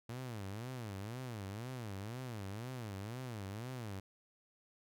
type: tone with vibrato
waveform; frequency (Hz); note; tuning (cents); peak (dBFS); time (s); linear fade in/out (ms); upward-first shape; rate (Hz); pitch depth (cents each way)
sawtooth; 111.9; A2; +30; -38; 0.09-4; 5; sine; 2; 260
effects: none